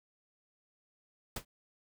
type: noise with exponential decay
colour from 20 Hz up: pink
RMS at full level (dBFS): -32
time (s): 1.36-1.45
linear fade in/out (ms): 5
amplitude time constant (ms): 19
effects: none